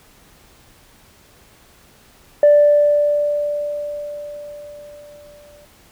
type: tone with exponential decay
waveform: sine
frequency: 587 Hz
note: D5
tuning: 1 cent flat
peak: -5 dBFS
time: 2.43-5.65 s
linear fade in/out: 2 ms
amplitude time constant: 700 ms
effects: tanh soft clip ceiling -4 dBFS + pink hiss -50 dBFS RMS until 5.91 s